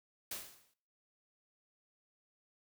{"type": "noise with exponential decay", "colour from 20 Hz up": "white", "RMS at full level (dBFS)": -39, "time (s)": [0.31, 0.74], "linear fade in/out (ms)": 5, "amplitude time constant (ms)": 93, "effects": ["noise-tail reverb RT60 0.6 s tail -22 dB re dry"]}